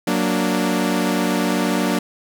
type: chord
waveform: sawtooth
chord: Gb augmented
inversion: none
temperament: equal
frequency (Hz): 185 / 233.1 / 293.7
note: Gb3 / Bb3 / D4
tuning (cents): 0 / 0 / 0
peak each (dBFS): -18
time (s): 0.07-1.99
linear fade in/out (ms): 5
effects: none